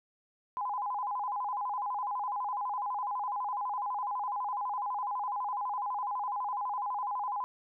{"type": "tone with vibrato", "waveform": "sine", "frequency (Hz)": 911, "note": "A#5", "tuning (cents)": -40, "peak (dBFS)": -31, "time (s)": [0.57, 7.44], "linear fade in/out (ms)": 0, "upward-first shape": "square", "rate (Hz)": 12, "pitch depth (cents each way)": 180, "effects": []}